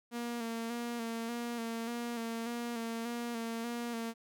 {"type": "tone with vibrato", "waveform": "sawtooth", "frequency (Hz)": 233.1, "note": "A#3", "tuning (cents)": 0, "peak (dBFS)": -32, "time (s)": [0.11, 4.14], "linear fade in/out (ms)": 50, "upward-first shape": "square", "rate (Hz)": 1.7, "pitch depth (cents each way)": 32, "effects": []}